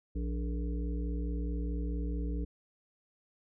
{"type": "harmonic tone with a mistuned harmonic", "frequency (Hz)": 58.27, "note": "A#1", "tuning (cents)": 0, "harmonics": [1, 3, 5, 7, 8], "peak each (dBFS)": [-32, -41, -41, -48, -49], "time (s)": [0.15, 2.45], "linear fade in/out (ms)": 10, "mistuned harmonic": 7, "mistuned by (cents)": 57, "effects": []}